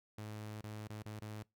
sawtooth tone with dropouts, 106.8 Hz, G#2, 49 cents sharp, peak -40 dBFS, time 0.18-1.43 s, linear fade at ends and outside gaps 5 ms, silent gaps 0.612-0.637 / 0.876-0.898 / 1.026-1.056 / 1.196-1.218 s, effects noise-tail reverb RT60 0.2 s tail -23 dB re dry

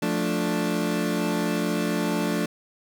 30% pulse chord, D minor, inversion first, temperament equal with one note detuned, 175.73 / 220 / 293.7 Hz, F3 / A3 / D4, +11 / 0 / 0 cents, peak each -25 dBFS, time 0.02-2.46 s, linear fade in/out 5 ms, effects none

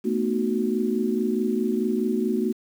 sine chord, B dominant seventh, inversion third, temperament just, 222.2 / 246.9 / 308.7 / 370.4 Hz, A3 / B3 / D#4 / F#4, +17 / 0 / -14 / +2 cents, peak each -25 / -27 / -31 / -26 dBFS, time 0.04-2.53 s, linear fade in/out 20 ms, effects 8-bit

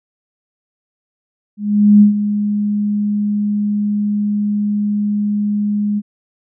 sine tone with ADSR envelope, 207.1 Hz, G#3, 5 cents flat, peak -3 dBFS, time 1.57-6.02 s, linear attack 440 ms, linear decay 120 ms, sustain -11 dB, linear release 42 ms, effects none

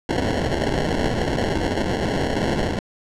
violet noise with sample-and-hold, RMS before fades -22 dBFS, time 0.09-2.79 s, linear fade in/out 2 ms, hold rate 1225 Hz, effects low-pass 6000 Hz 12 dB/octave

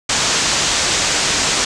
white low-pass noise, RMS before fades -17 dBFS, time 0.09-1.65 s, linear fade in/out 5 ms, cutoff 7800 Hz, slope 48 dB/octave, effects none

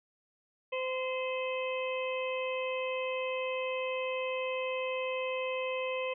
harmonic tone, 516 Hz, C5, 24 cents flat, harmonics 1 / 2 / 4 / 5 / 6, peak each -33 / -40 / -44 / -39 / -46 dBFS, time 0.72-6.14 s, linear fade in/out 10 ms, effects none

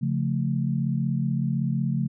sine chord, Db augmented, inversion none, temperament equal, 138.59 / 174.61 / 220 Hz, Db3 / F3 / A3, 0 / 0 / 0 cents, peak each -25 / -28 / -28 dBFS, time 0.01-2.08 s, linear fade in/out 20 ms, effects none

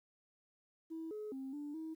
sine tone with pitch steps, 324 / 424.9 / 266.6 / 292.5 / 319.3 Hz, E4 / G#4 / C4 / D4 / D#4, -30 / +40 / +33 / -7 / +45 cents, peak -40 dBFS, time 0.9-1.95 s, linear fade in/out 20 ms, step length 210 ms, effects tanh soft clip ceiling -38 dBFS + 12-bit

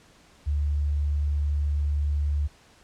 sine tone, 73 Hz, D2, 10 cents flat, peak -22 dBFS, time 0.46-2.48 s, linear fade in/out 20 ms, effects pink hiss -56 dBFS RMS until 2.83 s + low-pass 8000 Hz 12 dB/octave

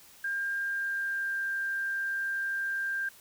sine tone with pitch glide, 1601 to 1588.1 Hz, G6 to G6, +36 to +22 cents, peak -29 dBFS, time 0.24-3.09 s, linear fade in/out 5 ms, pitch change -14 cents, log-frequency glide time 0.58-1.46 s, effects white hiss -55 dBFS RMS until 3.2 s

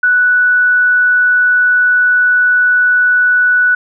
sine tone, 1480 Hz, F#6, in tune, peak -7 dBFS, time 0.03-3.75 s, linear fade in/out 5 ms, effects none

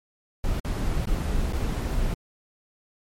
brown noise with dropouts, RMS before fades -25 dBFS, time 0.44-2.14 s, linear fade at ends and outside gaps 1 ms, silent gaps 0.598-0.647 / 1.055-1.072 / 1.525-1.532 s, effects MP3 64 kbps

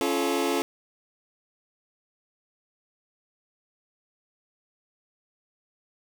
sawtooth chord, Db augmented, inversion none, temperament just, 277.2 / 346.5 / 433.1 Hz, Db4 / F4 / A4, 0 / -14 / -27 cents, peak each -24 dBFS, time 0.01-0.62 s, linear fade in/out 0 ms, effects none

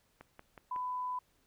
click train, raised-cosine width 0.5 ms, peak -34 dBFS, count 4, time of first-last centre 0.21-0.761 s, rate 5.44 Hz
sine tone, 1000 Hz, B5, 21 cents sharp, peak -34 dBFS, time 0.71-1.19 s, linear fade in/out 5 ms
effects pink hiss -72 dBFS RMS until 1.46 s

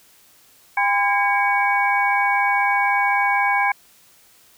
sine tone cluster, 804 / 1018 / 1629 / 2248 Hz, G5 / C6 / G#6 / C#7, +44 / -48 / -34 / +24 cents, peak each -20 / -23 / -23 / -21 dBFS, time 0.77-3.72 s, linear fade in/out 5 ms, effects white hiss -53 dBFS RMS until 4.57 s

